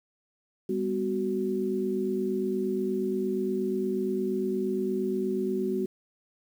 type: tone cluster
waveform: sine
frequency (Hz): 200.4 / 248.9 / 372.3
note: G3 / B3 / F#4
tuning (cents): +38 / +14 / +11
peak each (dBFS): -31 / -33 / -28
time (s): 0.69-5.86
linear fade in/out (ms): 5
effects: 9-bit